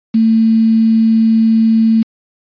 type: tone with quantisation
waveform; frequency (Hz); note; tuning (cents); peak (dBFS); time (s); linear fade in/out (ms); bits
sine; 223.8; A3; +30; -7; 0.14-2.03; 10; 5
effects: resampled to 11025 Hz